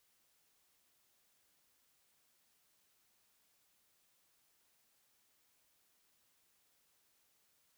silence, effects white hiss -75 dBFS RMS until 7.77 s

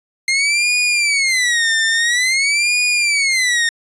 sawtooth tone with vibrato, 2100 Hz, C7, 6 cents sharp, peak -10 dBFS, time 0.28-3.69 s, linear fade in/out 2 ms, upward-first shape sine, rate 0.49 Hz, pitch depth 270 cents each way, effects resampled to 22050 Hz

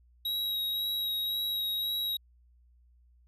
square tone with vibrato, 3832 Hz, A#7, 47 cents sharp, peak -30 dBFS, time 0.25-2.17 s, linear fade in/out 5 ms, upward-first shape sine, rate 1.9 Hz, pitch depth 15 cents each way, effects added 60 Hz sine -59 dBFS peak until 3.27 s

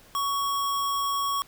sine tone with sample-and-hold, 1120 Hz, C#6, 18 cents sharp, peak -24 dBFS, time 0.15-1.42 s, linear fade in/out 0 ms, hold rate 4410 Hz, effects pink hiss -54 dBFS RMS until 1.47 s

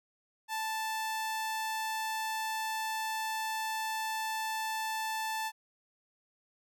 sawtooth tone, 880 Hz, A5, in tune, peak -29 dBFS, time 0.48-5.52 s, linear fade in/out 50 ms, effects none

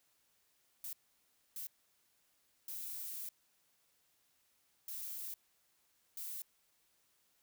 violet noise bursts at uneven times, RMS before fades -44 dBFS, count 5, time 0.84-0.93 / 1.56-1.67 / 2.68-3.29 / 4.88-5.34 / 6.17-6.42 s, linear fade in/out 2 ms, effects white hiss -75 dBFS RMS until 7.42 s

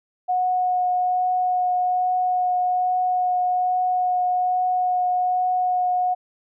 sine tone with vibrato, 729 Hz, F#5, 26 cents flat, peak -18 dBFS, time 0.28-6.15 s, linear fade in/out 20 ms, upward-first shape triangle, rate 1.2 Hz, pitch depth 10 cents each way, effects none

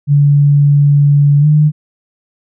sine tone with pitch glide, 143.8 to 151.04 Hz, D3 to D3, -36 to +49 cents, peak -5 dBFS, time 0.07-1.72 s, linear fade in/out 50 ms, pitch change +85 cents, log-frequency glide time 1.4-1.46 s, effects none

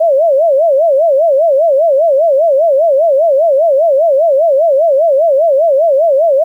sine tone with vibrato, 600 Hz, D5, 37 cents sharp, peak -6 dBFS, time 0-6.44 s, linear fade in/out 10 ms, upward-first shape sine, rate 5 Hz, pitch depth 220 cents each way, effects 8-bit

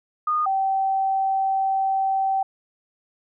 sine tone pair in turn, 1227 / 773 Hz, D#6 / G5, -25 / -24 cents, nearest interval minor sixth, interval 799 cents, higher first, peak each -19 dBFS, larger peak neither, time 0.27-0.46 / 0.46-2.43 s, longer second, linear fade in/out 5 ms, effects none

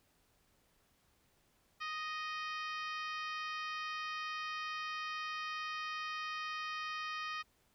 harmonic tone, 622.3 Hz, D#5, in tune, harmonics 2 / 3 / 4 / 5 / 6 / 7 / 8 / 9, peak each -41 / -45 / -46 / -50 / -55 / -56 / -54 / -58 dBFS, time 1.8-7.43 s, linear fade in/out 20 ms, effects pink hiss -73 dBFS RMS until 7.74 s

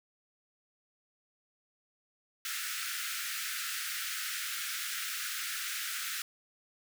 pink high-pass noise, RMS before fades -37 dBFS, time 2.45-6.22 s, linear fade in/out 2 ms, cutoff 1300 Hz, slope 96 dB/octave, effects none

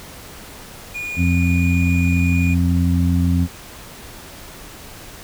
triangle tone, 2441 Hz, D#7, 34 cents flat, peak -23 dBFS, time 0.94-2.55 s, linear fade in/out 20 ms
harmonic tone, 87.31 Hz, F2, in tune, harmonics 1 / 2 / 3, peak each -16 / -19 / -21 dBFS, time 1.16-3.48 s, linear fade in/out 50 ms
effects pink hiss -38 dBFS RMS until 5.23 s

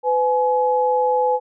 sine tone pair together, 503 / 845.9 Hz, B4 / G#5, +32 / +32 cents, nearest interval major sixth, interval 900 cents, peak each -18 dBFS, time 0.03-1.4 s, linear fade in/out 50 ms, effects none

